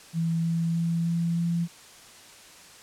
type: tone with pitch steps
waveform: sine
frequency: 165.3 / 166.45 / 167.61 / 168.77 / 169.95 Hz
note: E3 / E3 / E3 / E3 / F3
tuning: +5 / +17 / +29 / +41 / -47 cents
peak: -23 dBFS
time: 0.13-1.68 s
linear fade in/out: 50 ms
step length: 310 ms
effects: white hiss -49 dBFS RMS until 2.82 s + low-pass 9000 Hz 12 dB/octave